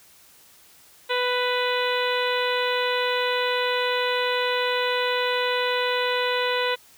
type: harmonic tone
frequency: 495.6 Hz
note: B4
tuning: 6 cents sharp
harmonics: 1 / 2 / 3 / 4 / 5 / 6 / 7 / 8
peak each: -25 / -28 / -30 / -31 / -32 / -33 / -33 / -34 dBFS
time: 1.09-6.76 s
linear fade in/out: 20 ms
effects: white hiss -53 dBFS RMS until 6.97 s